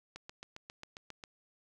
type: click train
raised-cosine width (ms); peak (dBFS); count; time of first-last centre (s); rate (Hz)
0.2; -28; 9; 0.16-1.238; 7.42
effects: none